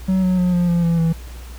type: tone with pitch steps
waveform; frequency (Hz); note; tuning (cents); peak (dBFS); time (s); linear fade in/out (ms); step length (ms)
triangle; 188.1 / 183.91 / 179.81 / 175.81 / 171.89 / 168.06 / 164.32; F#3 / F#3 / F#3 / F3 / F3 / E3 / E3; +29 / -10 / -49 / +12 / -27 / +34 / -5; -12; 0.08-1.13; 10; 150
effects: added 60 Hz sine -32 dBFS peak until 1.58 s + pink hiss -43 dBFS RMS until 1.58 s